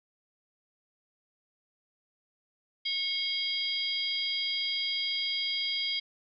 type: tone cluster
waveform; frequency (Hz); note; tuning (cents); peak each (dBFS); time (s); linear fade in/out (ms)
sine; 2185 / 3243 / 3851 / 4831; C#7 / G#7 / B7 / D8; -26 / -42 / -44 / +48; -37 / -31 / -40 / -34; 2.85-6; 10
effects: none